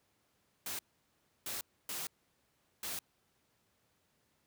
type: noise bursts at uneven times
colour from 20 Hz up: white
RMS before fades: -40 dBFS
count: 4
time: 0.66-0.79 / 1.46-1.61 / 1.89-2.07 / 2.83-2.99 s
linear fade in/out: 2 ms
effects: pink hiss -75 dBFS RMS until 4.46 s + high-pass 80 Hz 12 dB/octave